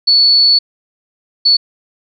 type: tone bursts at uneven times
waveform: sine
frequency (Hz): 4435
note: C#8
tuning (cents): 0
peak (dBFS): -6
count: 2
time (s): 0.07-0.59 / 1.45-1.57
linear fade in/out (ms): 10
effects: none